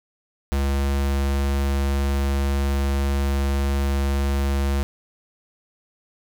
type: tone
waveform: square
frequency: 69.3 Hz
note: C#2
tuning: in tune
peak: -20 dBFS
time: 0.52-4.83 s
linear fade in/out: 0 ms
effects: none